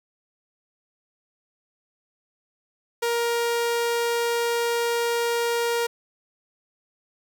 sawtooth tone, 470 Hz, A#4, 14 cents sharp, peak -18 dBFS, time 3.02-5.87 s, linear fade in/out 10 ms, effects none

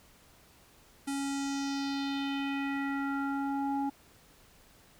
square tone with low-pass filter sweep, 277.2 Hz, C#4, in tune, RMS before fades -33 dBFS, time 1.07-3.9 s, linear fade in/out 10 ms, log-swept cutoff 9700 to 750 Hz, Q 2.8, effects pink hiss -60 dBFS RMS until 4.99 s

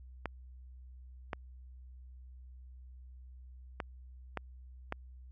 clicks, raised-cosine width 0.5 ms, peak -20 dBFS, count 5, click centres 0.257 / 1.332 / 3.802 / 4.373 / 4.924 s, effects added 63 Hz sine -49 dBFS peak until 5.31 s

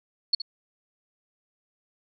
sine tone with echo, 4375 Hz, C#8, 24 cents flat, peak -17 dBFS, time 0.33-0.35 s, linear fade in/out 5 ms, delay 69 ms, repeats 1, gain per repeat -12 dB, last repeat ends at 0.419 s, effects none

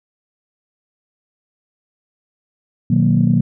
sine chord, B major seventh, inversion none, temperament equal, 123.47 / 155.56 / 185 / 233.1 Hz, B2 / D#3 / F#3 / A#3, 0 / 0 / 0 / 0 cents, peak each -16 dBFS, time 2.9-3.41 s, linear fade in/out 5 ms, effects tanh soft clip ceiling -2 dBFS

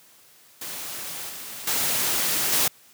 white noise with level steps, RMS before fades -34 / -37 / -24 / -21 dBFS, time 0.61-2.68 s, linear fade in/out 5 ms, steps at 1.29 / 1.67 / 2.52 s, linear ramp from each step 5 ms, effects white hiss -54 dBFS RMS until 2.93 s + high-pass 100 Hz 12 dB/octave

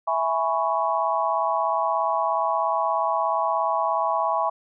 sine chord, C# minor seventh, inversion first, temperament equal with one note detuned, 659.3 / 830.6 / 991.8 / 1108.7 Hz, E5 / G#5 / B5 / C#6, 0 / 0 / +7 / 0 cents, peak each -26 dBFS, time 0.07-4.5 s, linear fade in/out 10 ms, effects none

